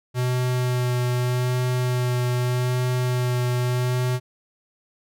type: tone with vibrato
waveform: square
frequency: 124.7 Hz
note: B2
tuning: 17 cents sharp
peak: -21 dBFS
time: 0.14-4.2 s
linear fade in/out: 50 ms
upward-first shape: sine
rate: 0.82 Hz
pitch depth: 14 cents each way
effects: none